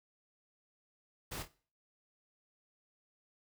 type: noise with echo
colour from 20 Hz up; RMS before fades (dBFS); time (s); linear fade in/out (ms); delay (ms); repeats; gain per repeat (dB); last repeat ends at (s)
pink; -42; 1.31-1.43; 10; 26; 2; -9; 1.482
effects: noise-tail reverb RT60 0.4 s tail -18 dB re dry